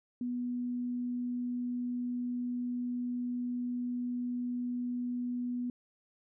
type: tone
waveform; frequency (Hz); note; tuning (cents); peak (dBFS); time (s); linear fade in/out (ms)
sine; 245.2; B3; -12; -32; 0.21-5.7; 2
effects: none